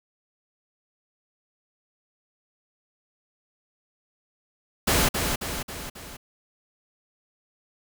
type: noise with echo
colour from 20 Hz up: pink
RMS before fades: -21 dBFS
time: 4.87-5.09 s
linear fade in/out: 10 ms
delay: 270 ms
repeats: 4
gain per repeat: -5 dB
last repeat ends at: 6.17 s
effects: none